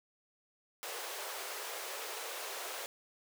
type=high-pass noise; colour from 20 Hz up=pink; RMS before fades=-42 dBFS; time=0.83-2.86 s; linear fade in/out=0 ms; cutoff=400 Hz; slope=48 dB/octave; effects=none